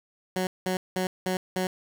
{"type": "tone bursts", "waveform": "15% pulse", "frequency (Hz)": 185, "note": "F#3", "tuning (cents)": 0, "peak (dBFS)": -19, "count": 5, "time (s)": [0.36, 1.67], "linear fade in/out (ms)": 2, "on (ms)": 110, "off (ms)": 190, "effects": []}